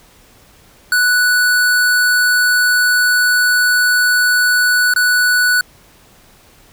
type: tone with dropouts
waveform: square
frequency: 1480 Hz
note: F#6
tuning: in tune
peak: -11 dBFS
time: 0.92-5.61 s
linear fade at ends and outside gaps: 2 ms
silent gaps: 4.938-4.961 s
effects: pink hiss -47 dBFS RMS until 6.72 s